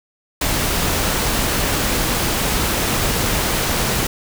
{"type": "noise", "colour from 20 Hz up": "pink", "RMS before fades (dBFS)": -19, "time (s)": [0.41, 4.07], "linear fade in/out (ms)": 5, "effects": []}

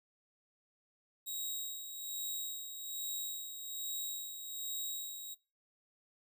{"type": "tone with tremolo", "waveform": "5% pulse", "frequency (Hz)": 3811, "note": "A#7", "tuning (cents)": 38, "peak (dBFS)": -29, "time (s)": [1.26, 5.35], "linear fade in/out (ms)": 20, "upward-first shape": "sine", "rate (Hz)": 1.2, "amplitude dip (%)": 55, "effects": ["noise-tail reverb RT60 0.3 s tail -21 dB re dry"]}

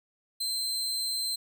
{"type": "tone", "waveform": "sawtooth", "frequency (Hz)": 4112, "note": "C8", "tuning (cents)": -31, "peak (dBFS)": -26, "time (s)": [0.4, 1.36], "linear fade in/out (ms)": 10, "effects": []}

